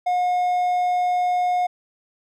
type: tone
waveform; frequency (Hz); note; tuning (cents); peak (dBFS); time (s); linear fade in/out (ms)
triangle; 720; F#5; -47; -16; 0.06-1.67; 10
effects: none